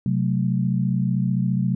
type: chord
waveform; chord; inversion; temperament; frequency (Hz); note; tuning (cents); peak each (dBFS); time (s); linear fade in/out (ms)
sine; F# diminished; second; equal; 130.81 / 185 / 220; C3 / F#3 / A3; 0 / 0 / 0; -22 / -22 / -27; 0.06-1.75; 2
effects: none